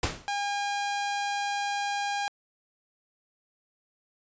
pink noise with exponential decay, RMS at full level -24 dBFS, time 0.03-0.31 s, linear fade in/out 2 ms, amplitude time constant 60 ms
sawtooth tone, 810 Hz, G#5, 43 cents flat, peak -24 dBFS, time 0.28-2.28 s, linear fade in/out 0 ms
effects resampled to 16000 Hz

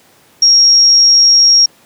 sine tone, 5588 Hz, F8, in tune, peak -4 dBFS, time 0.42-1.66 s, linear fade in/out 5 ms, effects pink hiss -47 dBFS RMS until 1.85 s + high-pass 150 Hz 12 dB/octave

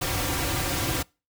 pink noise with comb filter, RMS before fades -27 dBFS, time 0.01-1.03 s, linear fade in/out 10 ms, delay 4.7 ms, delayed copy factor -0.75, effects noise-tail reverb RT60 0.3 s tail -25 dB re dry

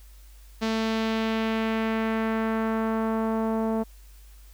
sawtooth tone with low-pass filter sweep, 222.5 Hz, A3, 20 cents sharp, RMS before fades -26 dBFS, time 0.61-3.84 s, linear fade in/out 20 ms, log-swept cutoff 4900 to 780 Hz, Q 1.3, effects added 50 Hz sine -46 dBFS peak until 4.53 s + white hiss -58 dBFS RMS until 4.53 s

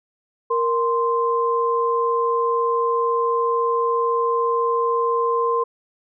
sine tone pair together, 466.9 / 1043 Hz, A#4 / C6, +3 / -6 cents, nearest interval octave + major second, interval 1391 cents, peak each -20 dBFS, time 0.5-5.64 s, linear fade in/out 10 ms, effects none

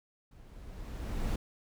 brown noise with level ramp, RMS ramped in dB -55 to -30 dBFS, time 0.31-1.36 s, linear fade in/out 5 ms, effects none

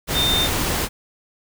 sine tone in noise, 3621 Hz, A7, 49 cents sharp, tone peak -18 dBFS, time 0.13-0.49 s, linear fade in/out 50 ms, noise pink, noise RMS -22 dBFS, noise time 0.07-0.89 s, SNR +1 dB, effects none

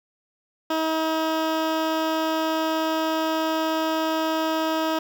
15% pulse tone with notch filter, 318.9 Hz, D#4, 43 cents sharp, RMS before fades -24 dBFS, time 0.7-4.99 s, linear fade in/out 5 ms, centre 9300 Hz, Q 0.71, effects none

